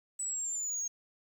sine linear sweep, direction down, 7960 to 6480 Hz, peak -30 dBFS, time 0.19-0.88 s, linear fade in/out 10 ms, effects tanh soft clip ceiling -32 dBFS + 10-bit

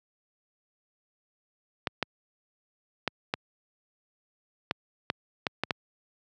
clicks, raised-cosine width 0.3 ms, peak -10 dBFS, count 9, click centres 1.872 / 2.027 / 3.077 / 3.339 / 4.711 / 5.101 / 5.468 / 5.636 / 5.708 s, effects high-pass 100 Hz 12 dB/octave

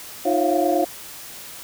sine tone cluster, 310.4 / 351.6 / 546 / 681 / 710 Hz, D#4 / F4 / C#5 / F5 / F5, -4 / +12 / -26 / -44 / +28 cents, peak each -23 dBFS, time 0.25-0.85 s, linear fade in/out 10 ms, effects tanh soft clip ceiling -5 dBFS + white hiss -38 dBFS RMS until 1.63 s

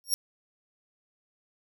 20% pulse tone with exponential growth, 5570 Hz, F8, 5 cents flat, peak -14 dBFS, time 0.04-0.14 s, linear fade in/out 0 ms, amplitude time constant 20 ms, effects none

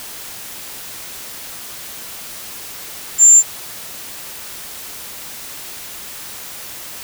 sine tone, 7270 Hz, A#8, 44 cents flat, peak -3 dBFS, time 3.18-3.43 s, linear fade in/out 50 ms, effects tanh soft clip ceiling 0 dBFS + white hiss -32 dBFS RMS until 7.03 s

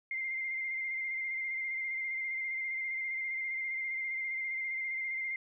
sine tone with vibrato, 2100 Hz, C7, 6 cents sharp, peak -33 dBFS, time 0.11-5.36 s, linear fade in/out 2 ms, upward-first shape square, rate 15 Hz, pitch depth 21 cents each way, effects none

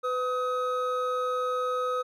triangle tone pair together, 502.4 / 1266 Hz, B4 / D#6, +30 / +30 cents, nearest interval octave + major third, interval 1600 cents, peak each -27 dBFS, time 0.03-2.03 s, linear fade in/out 20 ms, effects none

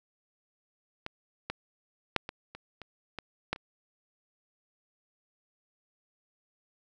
clicks, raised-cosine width 0.3 ms, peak -20 / -17 / -8 / -21 / -27 / -27 / -21 / -13 / -29 dBFS, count 9, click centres 1.064 / 1.5 / 2.163 / 2.291 / 2.55 / 2.817 / 3.187 / 3.53 / 3.561 s, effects none

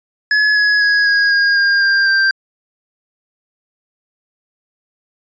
square tone with pitch steps, 1700 / 1681.4 / 1663.1 / 1644.9 / 1627 / 1609.2 / 1591.7 / 1574.3 Hz, G#6 / G#6 / G#6 / G#6 / G#6 / G6 / G6 / G6, +40 / +21 / +2 / -17 / -36 / +45 / +26 / +7 cents, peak -11 dBFS, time 0.31-2.31 s, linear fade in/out 2 ms, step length 250 ms, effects resampled to 16000 Hz

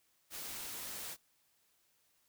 white noise, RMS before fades -44 dBFS, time 0.3-1.17 s, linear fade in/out 50 ms, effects white hiss -74 dBFS RMS until 2.28 s

